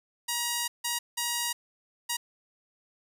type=tone bursts at uneven times; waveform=5% pulse; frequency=952 Hz; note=A#5; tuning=36 cents sharp; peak=-16 dBFS; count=4; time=0.28-0.68 / 0.84-0.99 / 1.17-1.53 / 2.09-2.17 s; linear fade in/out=10 ms; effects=none